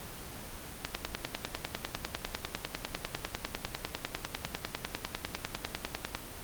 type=click train; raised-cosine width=0.2 ms; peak=-13 dBFS; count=54; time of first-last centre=0.85-6.15 s; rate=10 Hz; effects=pink hiss -44 dBFS RMS until 6.43 s + Opus 24 kbps